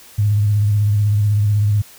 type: tone with vibrato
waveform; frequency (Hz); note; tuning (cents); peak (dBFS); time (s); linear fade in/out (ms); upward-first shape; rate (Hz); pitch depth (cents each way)
sine; 103.9; G#2; +1; -12; 0.18-1.82; 10; sine; 16; 42
effects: white hiss -43 dBFS RMS until 1.98 s